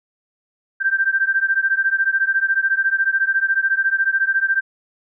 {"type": "beating tone pair", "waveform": "sine", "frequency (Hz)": [1566, 1580], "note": ["G6", "G6"], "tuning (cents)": [-2, 13], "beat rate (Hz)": 14, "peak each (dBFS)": [-18, -19], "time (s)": [0.8, 4.61], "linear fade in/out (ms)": 20, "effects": []}